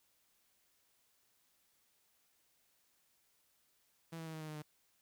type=tone with pitch steps; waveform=sawtooth; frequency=164.81 / 162.45 / 160.12 / 157.82 / 155.56 / 153.33 / 151.13 Hz; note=E3 / E3 / D#3 / D#3 / D#3 / D#3 / D3; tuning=0 / -25 / +50 / +25 / 0 / -25 / +50 cents; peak=-40 dBFS; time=4.12-4.624 s; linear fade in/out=10 ms; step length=72 ms; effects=white hiss -75 dBFS RMS until 5.01 s